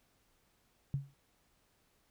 sine tone with exponential decay, 138.59 Hz, C#3, in tune, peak -28 dBFS, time 0.94-1.14 s, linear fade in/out 0 ms, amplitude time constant 42 ms, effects pink hiss -73 dBFS RMS until 2.1 s

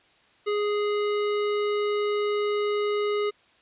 square tone, 415.3 Hz, G#4, in tune, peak -24 dBFS, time 0.46-3.31 s, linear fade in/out 20 ms, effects white hiss -60 dBFS RMS until 3.61 s + resampled to 8000 Hz

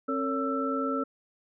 sine tone cluster, 268.5 / 453.8 / 563 / 1329 Hz, C4 / A#4 / C#5 / E6, +45 / -47 / +27 / +14 cents, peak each -30 / -34 / -35 / -31 dBFS, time 0.08-1.04 s, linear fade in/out 10 ms, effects none

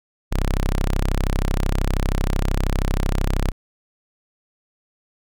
sawtooth tone, 32.89 Hz, C1, 10 cents sharp, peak -14 dBFS, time 0.31-3.52 s, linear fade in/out 20 ms, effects none

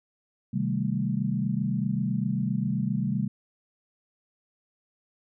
sine chord, A half-diminished seventh, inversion first, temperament equal with one note detuned, 130.81 / 155.56 / 196 / 223.7 Hz, C3 / Eb3 / G3 / A3, 0 / 0 / 0 / +29 cents, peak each -30 / -32 / -28 / -31 dBFS, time 0.53-3.28 s, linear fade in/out 10 ms, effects none

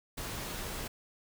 pink noise, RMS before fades -39 dBFS, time 0.17-0.88 s, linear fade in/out 10 ms, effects none

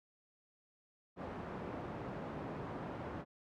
pink band-pass noise, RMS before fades -44 dBFS, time 1.16-3.25 s, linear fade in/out 50 ms, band 110 to 1100 Hz, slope 12 dB/octave, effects none

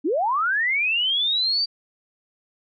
sine linear sweep, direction up, 257.4 to 4690 Hz, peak -19 dBFS, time 0.04-1.66 s, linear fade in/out 20 ms, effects none

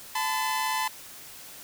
sawtooth tone pair together, 876 / 1014.4 Hz, A5 / B5, -8 / +46 cents, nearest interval minor third, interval 254 cents, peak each -25 dBFS, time 0.15-0.88 s, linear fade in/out 5 ms, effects white hiss -45 dBFS RMS until 1.63 s

